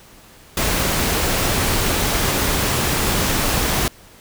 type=noise; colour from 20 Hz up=pink; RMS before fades=-19 dBFS; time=0.57-3.88 s; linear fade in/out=2 ms; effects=pink hiss -46 dBFS RMS until 4.2 s